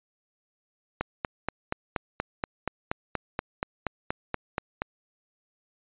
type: click train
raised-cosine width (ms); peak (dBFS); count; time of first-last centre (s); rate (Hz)
0.5; -12; 17; 1.01-4.82; 4.2
effects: resampled to 8000 Hz